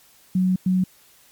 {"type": "tone bursts at uneven times", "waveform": "sine", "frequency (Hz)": 185, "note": "F#3", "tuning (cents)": 0, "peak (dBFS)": -16, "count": 2, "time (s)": [[0.35, 0.56], [0.66, 0.84]], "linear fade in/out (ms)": 5, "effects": ["white hiss -54 dBFS RMS until 1.31 s", "MP3 96 kbps"]}